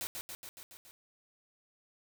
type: noise with echo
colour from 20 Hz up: white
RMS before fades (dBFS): -38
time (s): 0.01-0.07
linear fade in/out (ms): 0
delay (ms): 140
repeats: 6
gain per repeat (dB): -3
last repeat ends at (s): 0.91
effects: none